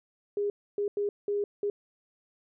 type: tone bursts at uneven times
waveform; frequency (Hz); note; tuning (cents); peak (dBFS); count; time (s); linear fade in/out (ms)
sine; 408.5; G#4; -29; -26; 5; 0.37-0.5 / 0.78-0.88 / 0.97-1.09 / 1.28-1.44 / 1.63-1.7; 2
effects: none